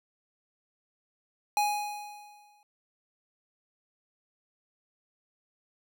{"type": "tone with exponential decay", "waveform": "square", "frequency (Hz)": 830.6, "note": "G#5", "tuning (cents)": 0, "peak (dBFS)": -23, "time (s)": [1.57, 2.63], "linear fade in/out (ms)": 1, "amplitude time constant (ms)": 230, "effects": []}